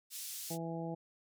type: band-pass noise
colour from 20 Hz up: white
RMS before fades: -44 dBFS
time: 0.1-0.58 s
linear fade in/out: 50 ms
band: 4000 to 13000 Hz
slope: 12 dB/octave
type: harmonic tone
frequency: 165.7 Hz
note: E3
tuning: 9 cents sharp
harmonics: 1 / 2 / 3 / 4 / 5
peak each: -40 / -43 / -45 / -46 / -47 dBFS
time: 0.5-0.95 s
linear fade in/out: 10 ms
effects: none